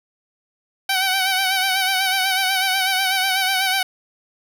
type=tone with vibrato; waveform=10% pulse; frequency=761 Hz; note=F#5; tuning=48 cents sharp; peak=-9 dBFS; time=0.89-3.83 s; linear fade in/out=5 ms; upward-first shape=sine; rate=8.1 Hz; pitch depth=49 cents each way; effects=none

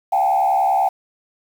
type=tone with frequency modulation; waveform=sine; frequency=778 Hz; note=G5; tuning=13 cents flat; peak=-13 dBFS; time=0.12-0.89 s; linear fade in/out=10 ms; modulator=70.3 Hz; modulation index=1.1; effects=tanh soft clip ceiling -9 dBFS + 7-bit

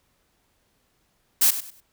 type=noise with echo; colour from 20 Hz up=blue; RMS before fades=-17 dBFS; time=1.41-1.51 s; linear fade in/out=10 ms; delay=99 ms; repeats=3; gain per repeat=-12 dB; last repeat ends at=1.807 s; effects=pink hiss -68 dBFS RMS until 1.92 s

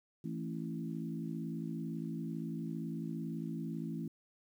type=harmonic tone with a mistuned harmonic; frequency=55 Hz; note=A1; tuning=in tune; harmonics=3 / 4 / 5 / 6; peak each=-40 / -42 / -44 / -46 dBFS; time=0.24-4.08 s; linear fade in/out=5 ms; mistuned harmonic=4; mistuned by=+22 cents; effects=11-bit

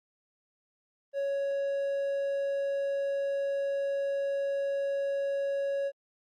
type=tone; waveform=triangle; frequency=556 Hz; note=C#5; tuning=5 cents sharp; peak=-26 dBFS; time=1.13-5.92 s; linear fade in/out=50 ms; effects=Opus 32 kbps

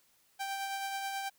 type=tone with tremolo; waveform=sawtooth; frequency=784 Hz; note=G5; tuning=in tune; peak=-30 dBFS; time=0.39-1.3 s; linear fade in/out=20 ms; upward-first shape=sine; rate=9.3 Hz; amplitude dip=30%; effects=white hiss -69 dBFS RMS until 1.38 s

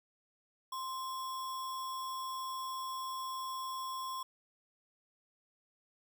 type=tone with sample-and-hold; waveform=sine; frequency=1046.5 Hz; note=C6; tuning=in tune; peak=-37 dBFS; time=0.72-4.23 s; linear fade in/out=5 ms; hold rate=4410 Hz; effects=none

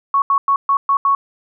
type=tone bursts at uneven times; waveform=sine; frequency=1109 Hz; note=C#6; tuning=in tune; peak=-11 dBFS; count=6; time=0.14-0.22 / 0.3-0.38 / 0.48-0.56 / 0.69-0.77 / 0.89-0.97 / 1.05-1.15 s; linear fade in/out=2 ms; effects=none

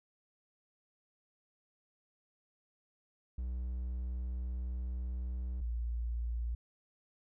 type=tone pair in turn; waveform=triangle / sine; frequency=61.8 / 58.33 Hz; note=B1 / A#1; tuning=+2 / +2 cents; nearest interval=minor second; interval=100 cents; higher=first; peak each=-33 / -33 dBFS; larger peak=neither; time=3.38-5.61 / 5.61-6.55 s; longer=first; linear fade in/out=5 ms; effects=none

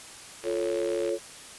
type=chord; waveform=sine; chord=F augmented; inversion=none; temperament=equal; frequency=349.2 / 440 / 554.4 Hz; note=F4 / A4 / C#5; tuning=0 / 0 / 0 cents; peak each=-30 dBFS; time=0.43-1.19 s; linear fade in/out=50 ms
type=click train; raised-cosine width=0.3 ms; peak=-25 dBFS; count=46; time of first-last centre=0.44-1.092 s; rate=69 Hz
effects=white hiss -45 dBFS RMS until 1.58 s + resampled to 24000 Hz

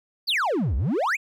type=exponential two-way sweep; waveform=triangle; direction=down then up; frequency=4913 to 57.6 to 2665 Hz; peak=-19 dBFS; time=0.27-1.17 s; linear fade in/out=20 ms; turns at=0.76 s; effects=none

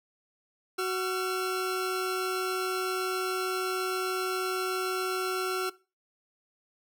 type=tone pair together; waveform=40% pulse; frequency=371.6 / 1360 Hz; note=F#4 / F6; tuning=+7 / -46 cents; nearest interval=octave + minor seventh; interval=2247 cents; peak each=-29 / -31 dBFS; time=0.78-5.7 s; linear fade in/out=10 ms; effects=noise-tail reverb RT60 0.3 s tail -19 dB re dry

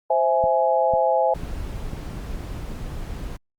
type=chord; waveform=sine; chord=C augmented; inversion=none; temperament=equal with one note detuned; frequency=523.3 / 659.3 / 836.4 Hz; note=C5 / E5 / G#5; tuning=0 / 0 / +12 cents; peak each=-21 dBFS; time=0.1-1.34 s; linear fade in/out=5 ms
type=click train; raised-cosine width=5 ms; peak=-20 dBFS; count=4; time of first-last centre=0.44-1.933 s; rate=2.01 Hz
type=noise; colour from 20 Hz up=brown; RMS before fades=-31 dBFS; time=1.34-3.37 s; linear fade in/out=10 ms
effects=Opus 48 kbps

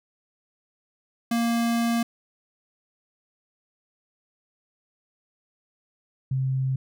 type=tone pair in turn; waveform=square / sine; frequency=233.1 / 132.12 Hz; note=A#3 / C3; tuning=0 / +17 cents; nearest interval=minor seventh; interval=983 cents; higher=first; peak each=-22 dBFS; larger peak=neither; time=1.31-2.03 / 6.31-6.76 s; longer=first; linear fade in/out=5 ms; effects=none

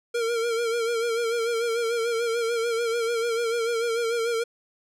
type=tone with vibrato; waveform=square; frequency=463.6 Hz; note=A#4; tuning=10 cents flat; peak=-24 dBFS; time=0.14-4.44 s; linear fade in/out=10 ms; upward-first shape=sine; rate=6.8 Hz; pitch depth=52 cents each way; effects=low-pass 10000 Hz 12 dB/octave

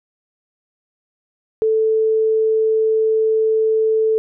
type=tone; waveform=sine; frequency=440 Hz; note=A4; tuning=in tune; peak=-13 dBFS; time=1.62-4.18 s; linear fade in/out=0 ms; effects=none

